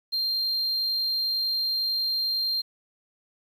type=tone; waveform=sine; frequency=4183 Hz; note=C8; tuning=1 cent flat; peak=-21 dBFS; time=0.12-2.62 s; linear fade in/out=20 ms; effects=tanh soft clip ceiling -23 dBFS + 9-bit

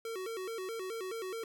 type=tone with vibrato; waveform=square; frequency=412.5 Hz; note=G#4; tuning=12 cents flat; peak=-38 dBFS; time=0.05-1.44 s; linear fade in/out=2 ms; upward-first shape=square; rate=4.7 Hz; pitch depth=170 cents each way; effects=none

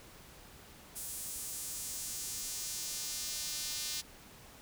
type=tone with high-pass filter sweep; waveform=sawtooth; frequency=301.5 Hz; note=D4; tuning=46 cents sharp; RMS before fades=-40 dBFS; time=0.95-4.02 s; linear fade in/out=20 ms; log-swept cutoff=9300 to 4500 Hz; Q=1.3; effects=pink hiss -55 dBFS RMS until 4.61 s

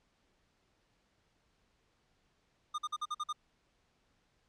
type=tone bursts; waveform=square; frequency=1215 Hz; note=D#6; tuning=42 cents flat; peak=-34 dBFS; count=7; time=2.74-3.329 s; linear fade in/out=10 ms; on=43 ms; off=48 ms; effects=pink hiss -74 dBFS RMS until 4.48 s + low-pass 6000 Hz 12 dB/octave

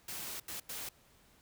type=noise bursts at uneven times; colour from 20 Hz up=white; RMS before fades=-42 dBFS; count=3; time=0.08-0.4 / 0.48-0.6 / 0.69-0.89 s; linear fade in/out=5 ms; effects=pink hiss -65 dBFS RMS until 1.41 s

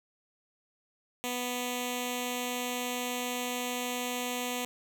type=tone with notch filter; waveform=5% pulse; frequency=246.9 Hz; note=B3; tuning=in tune; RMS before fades=-34 dBFS; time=1.24-4.65 s; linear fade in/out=0 ms; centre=1500 Hz; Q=0.93; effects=none

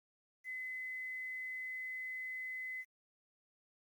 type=tone with quantisation; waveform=sine; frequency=2030 Hz; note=B6; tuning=47 cents sharp; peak=-40 dBFS; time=0.44-2.85 s; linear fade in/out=50 ms; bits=11; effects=Opus 48 kbps

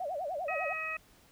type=tone with vibrato; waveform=sine; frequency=652 Hz; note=E5; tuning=19 cents flat; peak=-33 dBFS; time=0-0.73 s; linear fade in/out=5 ms; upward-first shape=sine; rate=10 Hz; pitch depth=260 cents each way
type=harmonic tone; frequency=635 Hz; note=D#5; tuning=35 cents sharp; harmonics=1 / 2 / 3 / 4; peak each=-46 / -40 / -40 / -36 dBFS; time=0.48-0.97 s; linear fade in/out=5 ms
effects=pink hiss -62 dBFS RMS until 1.31 s

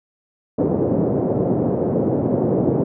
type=band-pass noise; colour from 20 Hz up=white; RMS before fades=-19 dBFS; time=0.58-2.84 s; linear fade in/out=10 ms; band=110 to 510 Hz; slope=24 dB/octave; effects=none

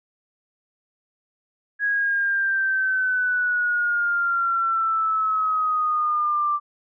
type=exponential sweep; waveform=sine; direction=down; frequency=1661.2 to 1174.7 Hz; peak=-19 dBFS; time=1.79-6.6 s; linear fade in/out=50 ms; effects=none

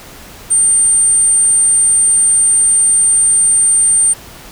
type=tone; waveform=sine; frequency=8850 Hz; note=C#9; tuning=4 cents flat; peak=-6 dBFS; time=0.5-4.14 s; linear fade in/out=20 ms; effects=tanh soft clip ceiling -4 dBFS + pink hiss -35 dBFS RMS until 4.51 s

